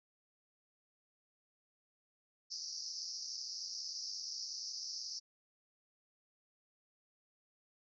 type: band-pass noise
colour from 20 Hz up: white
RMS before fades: -44 dBFS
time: 2.5-5.2 s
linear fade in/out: 20 ms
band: 4700 to 5800 Hz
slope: 96 dB/octave
effects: none